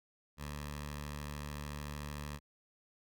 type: tone with notch filter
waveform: 10% pulse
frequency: 73.4 Hz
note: D2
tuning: in tune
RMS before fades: -43 dBFS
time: 0.37-2.4 s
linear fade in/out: 50 ms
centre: 350 Hz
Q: 0.78
effects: none